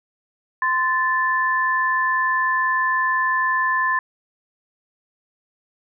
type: tone pair together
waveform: sine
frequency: 1036.3 / 1754 Hz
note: C6 / A6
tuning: -17 / -6 cents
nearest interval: major sixth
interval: 911 cents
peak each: -20 dBFS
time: 0.62-3.99 s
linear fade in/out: 2 ms
effects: none